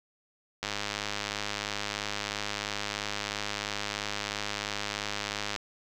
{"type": "click train", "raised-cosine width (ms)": 0.2, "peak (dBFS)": -14, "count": 509, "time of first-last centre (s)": [0.63, 5.562], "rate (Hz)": 103, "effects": []}